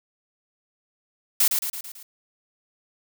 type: noise with echo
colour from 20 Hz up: blue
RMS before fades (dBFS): -18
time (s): 1.4-1.48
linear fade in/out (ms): 5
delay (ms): 110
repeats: 5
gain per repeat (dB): -5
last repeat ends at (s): 2.03
effects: none